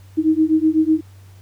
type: beating tone pair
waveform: sine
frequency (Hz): 311.2 / 319.2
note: D#4 / D#4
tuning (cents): 0 / +44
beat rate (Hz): 8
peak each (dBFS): -16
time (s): 0.17-1.01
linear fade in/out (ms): 20
effects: added 96 Hz sine -41 dBFS peak until 1.41 s + pink hiss -54 dBFS RMS until 1.41 s